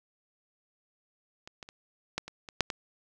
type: clicks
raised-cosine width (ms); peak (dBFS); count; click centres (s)
0.2; -27 / -25 / -29 / -13 / -25 / -25 / -6 / -15; 8; 1.475 / 1.628 / 1.689 / 2.18 / 2.28 / 2.488 / 2.607 / 2.702
effects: none